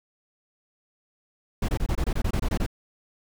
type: noise bursts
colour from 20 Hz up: brown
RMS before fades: -24 dBFS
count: 12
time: 1.62-2.664 s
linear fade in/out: 5 ms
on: 65 ms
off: 24 ms
effects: none